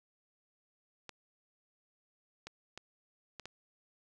clicks, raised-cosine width 0.2 ms, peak -27 dBFS, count 5, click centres 1.093 / 2.47 / 2.776 / 3.397 / 3.456 s, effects none

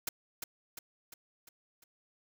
white noise with echo, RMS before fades -34 dBFS, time 0.07-0.09 s, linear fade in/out 5 ms, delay 350 ms, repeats 5, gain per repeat -5 dB, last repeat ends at 1.84 s, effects none

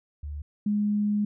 sine tone pair in turn, 73.42 / 207.7 Hz, D2 / G#3, 0 / 0 cents, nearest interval octave + tritone, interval 1800 cents, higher second, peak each -32 / -22 dBFS, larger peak second, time 0.23-0.42 / 0.66-1.25 s, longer second, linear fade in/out 5 ms, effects none

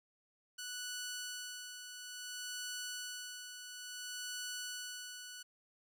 10% pulse tone with tremolo, 1480 Hz, F#6, in tune, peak -32 dBFS, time 0.58-5.43 s, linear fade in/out 10 ms, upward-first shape sine, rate 0.58 Hz, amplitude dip 55%, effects none

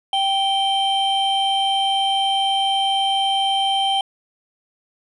triangle tone pair together, 782 / 3128 Hz, G5 / G7, -4 / -4 cents, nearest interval 2 octaves, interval 2400 cents, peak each -17 / -19 dBFS, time 0.13-4.01 s, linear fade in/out 2 ms, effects resampled to 24000 Hz

